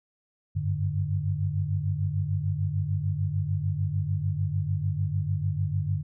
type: tone cluster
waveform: sine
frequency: 94.2 / 100.9 / 147.5 Hz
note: F#2 / G#2 / D3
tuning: +32 / -49 / +8 cents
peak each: -29 dBFS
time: 0.55-6.03 s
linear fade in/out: 20 ms
effects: none